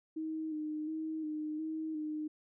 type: tone with vibrato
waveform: sine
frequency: 311.1 Hz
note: D#4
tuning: in tune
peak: -35 dBFS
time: 0.16-2.28 s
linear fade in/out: 10 ms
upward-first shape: square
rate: 1.4 Hz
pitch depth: 28 cents each way
effects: none